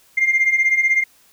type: beating tone pair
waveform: sine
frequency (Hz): 2095 / 2111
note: C7 / C7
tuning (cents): +2 / +15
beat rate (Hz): 16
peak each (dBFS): -18 / -14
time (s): 0.17-1.04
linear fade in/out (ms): 10
effects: tanh soft clip ceiling -9 dBFS + white hiss -54 dBFS RMS until 1.32 s